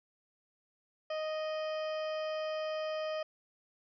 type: harmonic tone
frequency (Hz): 622.3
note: D#5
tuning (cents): 0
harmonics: 1 / 2 / 3 / 4 / 5 / 7 / 8 / 9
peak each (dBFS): -34 / -44 / -49 / -50 / -49 / -62 / -53 / -64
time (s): 1.1-3.23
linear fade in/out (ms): 5
effects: none